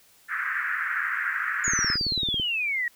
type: band-pass noise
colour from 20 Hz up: pink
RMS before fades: -28 dBFS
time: 0.28-1.98 s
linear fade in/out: 50 ms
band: 1400 to 1900 Hz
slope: 48 dB/octave
type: exponential sweep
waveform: sine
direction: down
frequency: 6940 to 1872 Hz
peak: -24 dBFS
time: 1.64-2.88 s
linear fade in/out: 2 ms
type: click train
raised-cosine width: 3 ms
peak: -21 dBFS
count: 14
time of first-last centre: 1.68-2.398 s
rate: 18.1 Hz
effects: white hiss -58 dBFS RMS until 2.95 s